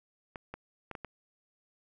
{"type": "clicks", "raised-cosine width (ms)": 0.5, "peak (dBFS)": -25, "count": 5, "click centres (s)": [0.358, 0.54, 0.913, 0.952, 1.047], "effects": []}